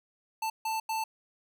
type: tone bursts at uneven times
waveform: square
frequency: 885 Hz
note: A5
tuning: 10 cents sharp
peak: -30 dBFS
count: 3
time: 0.42-0.5 / 0.65-0.8 / 0.89-1.04 s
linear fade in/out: 5 ms
effects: none